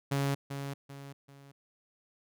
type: tone with echo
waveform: sawtooth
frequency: 139.3 Hz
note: C#3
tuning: 9 cents sharp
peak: -24 dBFS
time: 0.11-0.35 s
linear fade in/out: 10 ms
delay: 390 ms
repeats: 3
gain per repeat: -8 dB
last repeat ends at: 1.52 s
effects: none